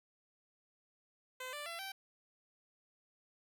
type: tone with pitch steps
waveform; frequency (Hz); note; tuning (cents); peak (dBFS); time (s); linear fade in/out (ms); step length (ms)
10% pulse; 512 / 588.1 / 675.6 / 776; C5 / D5 / E5 / G5; -38 / +2 / +42 / -18; -34; 1.4-1.92; 5; 130
effects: none